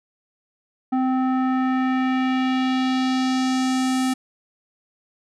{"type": "tone with low-pass filter sweep", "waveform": "square", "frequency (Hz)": 258.9, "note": "C4", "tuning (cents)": -18, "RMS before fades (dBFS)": -21, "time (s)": [0.92, 4.14], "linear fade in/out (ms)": 10, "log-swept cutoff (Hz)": [940, 10000], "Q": 1.4, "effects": []}